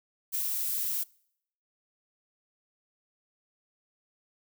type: noise with ADSR envelope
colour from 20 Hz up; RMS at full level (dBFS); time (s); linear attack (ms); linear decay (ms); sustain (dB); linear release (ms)
violet; -28; 0.32-1.04; 33; 4; -3; 15
effects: noise-tail reverb RT60 0.7 s tail -25 dB re dry